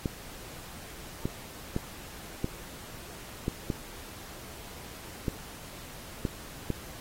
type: clicks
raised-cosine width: 3 ms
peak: -15 dBFS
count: 9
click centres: 0.058 / 1.255 / 1.764 / 2.444 / 3.481 / 3.702 / 5.282 / 6.252 / 6.703 s
effects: pink hiss -46 dBFS RMS until 7 s + AAC 48 kbps